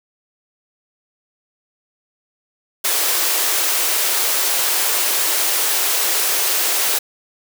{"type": "high-pass noise", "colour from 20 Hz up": "white", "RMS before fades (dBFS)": -18, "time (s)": [2.84, 6.99], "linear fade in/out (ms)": 10, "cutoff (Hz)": 330, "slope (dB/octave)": 48, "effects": []}